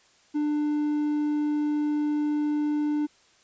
triangle tone, 297.6 Hz, D4, 23 cents sharp, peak -21 dBFS, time 0.34-3.07 s, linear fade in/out 20 ms, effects white hiss -60 dBFS RMS until 3.43 s + resampled to 16000 Hz

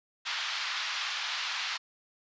white band-pass noise, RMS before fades -34 dBFS, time 0.25-1.78 s, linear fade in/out 20 ms, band 970 to 4500 Hz, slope 24 dB/octave, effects resampled to 16000 Hz

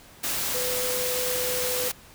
sine tone in noise, 501 Hz, B4, 25 cents sharp, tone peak -29 dBFS, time 0.54-1.89 s, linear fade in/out 10 ms, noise white, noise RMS -28 dBFS, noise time 0.23-1.92 s, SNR -4 dB, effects pink hiss -50 dBFS RMS until 2.14 s

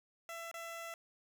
15% pulse tone with dropouts, 669 Hz, E5, 25 cents sharp, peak -37 dBFS, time 0.29-0.94 s, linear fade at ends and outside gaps 1 ms, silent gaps 0.514-0.541 s, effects none

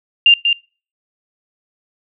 sine tone with echo, 2794 Hz, F7, in tune, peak -5 dBFS, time 0.26-0.34 s, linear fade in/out 2 ms, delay 190 ms, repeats 1, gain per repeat -6 dB, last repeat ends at 0.53 s, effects noise-tail reverb RT60 0.4 s tail -26 dB re dry

